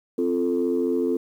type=chord; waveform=sine; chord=F major; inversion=second; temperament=equal with one note detuned; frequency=261.6 / 345.8 / 440 Hz; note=C4 / F4 / A4; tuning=0 / -17 / 0 cents; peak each=-24 dBFS; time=0.18-1.17 s; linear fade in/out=5 ms; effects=tanh soft clip ceiling -13 dBFS + 9-bit